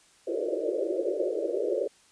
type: band-pass noise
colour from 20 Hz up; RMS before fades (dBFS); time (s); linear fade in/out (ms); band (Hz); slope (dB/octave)
white; -29; 0.27-1.88; 10; 330 to 590; 96
effects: white hiss -60 dBFS RMS until 2.11 s + resampled to 22050 Hz